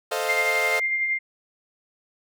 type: chord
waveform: sawtooth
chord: F dominant seventh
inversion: first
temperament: equal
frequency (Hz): 440 / 523.3 / 622.3 / 698.5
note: A4 / C5 / Eb5 / F5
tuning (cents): 0 / 0 / 0 / 0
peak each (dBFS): -26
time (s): 0.11-0.8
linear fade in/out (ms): 10
type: tone with tremolo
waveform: sine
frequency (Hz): 2105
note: C7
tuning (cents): +10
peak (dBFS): -20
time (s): 0.28-1.19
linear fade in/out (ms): 20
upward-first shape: sine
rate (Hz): 11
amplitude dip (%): 35
effects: none